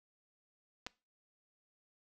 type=clicks; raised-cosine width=0.2 ms; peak=-23 / -26 dBFS; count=2; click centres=0.865 / 0.869 s; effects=noise-tail reverb RT60 0.3 s tail -22 dB re dry